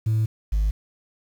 sine tone pair in turn, 110 / 51.91 Hz, A2 / G#1, 0 / 0 cents, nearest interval octave + minor second, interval 1300 cents, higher first, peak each -16 dBFS, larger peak neither, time 0.06-0.26 / 0.52-0.71 s, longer first, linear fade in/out 10 ms, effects tanh soft clip ceiling -17 dBFS + 8-bit

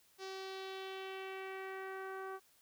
sawtooth tone with low-pass filter sweep, 382.6 Hz, G4, 42 cents flat, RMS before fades -45 dBFS, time 0.18-2.4 s, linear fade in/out 50 ms, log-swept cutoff 5300 to 1300 Hz, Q 2.3, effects white hiss -69 dBFS RMS until 2.61 s

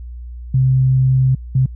sine tone bursts at uneven times, 130.81 Hz, C3, in tune, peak -10 dBFS, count 2, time 0.54-1.35 / 1.55-1.66 s, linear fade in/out 5 ms, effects added 60 Hz sine -28 dBFS peak until 1.75 s

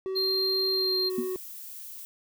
triangle tone with pitch glide, 380 to 371.3 Hz, F#4 to F#4, +46 to +6 cents, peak -27 dBFS, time 0.06-1.36 s, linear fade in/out 0 ms, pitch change -40 cents, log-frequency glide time 0.72-0.98 s
triangle tone, 4186 Hz, C8, in tune, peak -24 dBFS, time 0.15-1.1 s, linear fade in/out 20 ms
violet noise, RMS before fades -42 dBFS, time 1.1-2.05 s, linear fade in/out 0 ms
sine tone with exponential decay, 240.9 Hz, B3, 43 cents flat, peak -23 dBFS, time 1.18-1.31 s, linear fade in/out 5 ms, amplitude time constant 27 ms
effects none

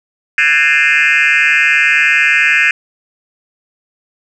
sine tone with frequency modulation, 2100 Hz, C7, 6 cents sharp, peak -6 dBFS, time 0.38-2.71 s, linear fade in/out 2 ms, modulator 149 Hz, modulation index 3.8, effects tanh soft clip ceiling -5 dBFS + 8-bit

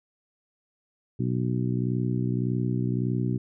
harmonic tone, 61.74 Hz, B1, in tune, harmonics 2 / 3 / 4 / 5 / 6, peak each -26 / -30 / -32 / -34 / -36 dBFS, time 1.19-3.38 s, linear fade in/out 10 ms, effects none

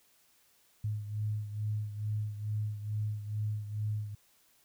sine beating tone pair, 105.6 / 107.9 Hz, G#2 / A2, +29 / -33 cents, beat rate 2.3 Hz, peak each -33 / -39 dBFS, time 0.84-4.15 s, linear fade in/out 5 ms, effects white hiss -67 dBFS RMS until 4.64 s

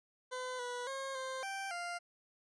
20% pulse tone with pitch steps, 507 / 490.1 / 539 / 524 / 782 / 698 Hz, B4 / B4 / C#5 / C5 / G5 / F5, +45 / -13 / -49 / +2 / -4 / -1 cents, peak -34 dBFS, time 0.31-1.99 s, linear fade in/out 20 ms, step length 280 ms, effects resampled to 22050 Hz

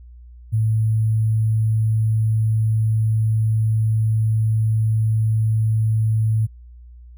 sine tone with sample-and-hold, 110 Hz, A2, in tune, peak -15 dBFS, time 0.52-6.47 s, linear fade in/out 20 ms, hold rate 11025 Hz, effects added 60 Hz sine -39 dBFS peak until 7.17 s

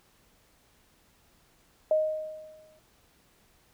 sine tone with exponential decay, 622.3 Hz, D#5, in tune, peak -19 dBFS, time 1.91-2.79 s, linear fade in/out 2 ms, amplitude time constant 190 ms, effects pink hiss -64 dBFS RMS until 3.73 s

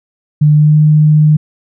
sine tone with pitch glide, 150 to 152.45 Hz, D3 to D#3, +37 to -35 cents, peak -4 dBFS, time 0.41-1.37 s, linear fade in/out 10 ms, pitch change +28 cents, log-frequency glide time 0.55-0.77 s, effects none

